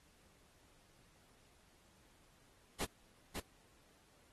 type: noise with echo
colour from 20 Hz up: pink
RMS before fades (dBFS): -39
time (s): 2.8-2.85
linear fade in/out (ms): 5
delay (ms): 550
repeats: 1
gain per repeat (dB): -5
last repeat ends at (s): 3.4
effects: pink hiss -69 dBFS RMS until 4.32 s + AAC 32 kbps